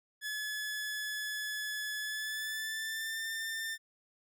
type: tone with pitch glide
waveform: sawtooth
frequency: 1711 to 1794 Hz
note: A6 to A6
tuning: -49 to +33 cents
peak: -32 dBFS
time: 0.21-3.78 s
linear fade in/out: 50 ms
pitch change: +82 cents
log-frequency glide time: 1.99-3.22 s
effects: none